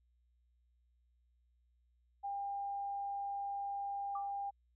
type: tone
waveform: sine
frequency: 800 Hz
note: G5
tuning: 35 cents sharp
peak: -37 dBFS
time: 2.23-4.51 s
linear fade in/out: 20 ms
type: tone with exponential decay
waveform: sine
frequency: 1176 Hz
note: D6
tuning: 2 cents sharp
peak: -38 dBFS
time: 4.15-4.32 s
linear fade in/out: 5 ms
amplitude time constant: 35 ms
effects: added 60 Hz sine -70 dBFS peak until 4.75 s